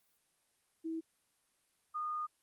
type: tone pair in turn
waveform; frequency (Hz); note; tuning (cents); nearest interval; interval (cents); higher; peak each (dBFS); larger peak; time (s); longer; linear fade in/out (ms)
sine; 324.6 / 1225.5; E4 / D#6; -27 / -27; octave + major seventh; 2300; second; -36 / -35; second; 0.84-1.01 / 1.94-2.27; second; 20
effects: white hiss -75 dBFS RMS until 2.42 s + Opus 32 kbps